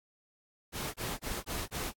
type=noise bursts; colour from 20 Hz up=pink; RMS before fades=-37 dBFS; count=5; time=0.72-1.928 s; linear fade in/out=50 ms; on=220 ms; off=27 ms; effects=AAC 64 kbps